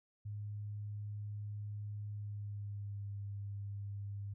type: tone with pitch glide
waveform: sine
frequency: 103.83 to 100.76 Hz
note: G#2 to G2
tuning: 0 to +48 cents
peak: -40 dBFS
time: 0.25-4.34 s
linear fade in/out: 10 ms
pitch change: -52 cents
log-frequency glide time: 2.1-3.09 s
effects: none